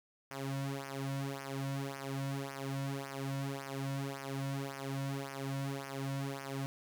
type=tone with flanger; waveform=sawtooth; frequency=137.1 Hz; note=C#3; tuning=19 cents flat; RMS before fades=-39 dBFS; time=0.31-6.66 s; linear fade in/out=0 ms; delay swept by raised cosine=0.25 to 2.55 ms; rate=1.8 Hz; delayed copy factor=-0.9; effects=12-bit